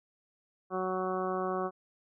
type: harmonic tone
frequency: 185.9 Hz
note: F#3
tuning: 8 cents sharp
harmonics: 1 / 2 / 3 / 4 / 5 / 6 / 7 / 8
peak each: -39 / -34 / -38 / -37 / -48 / -37 / -42 / -48 dBFS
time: 0.7-1.71 s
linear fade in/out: 50 ms
effects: none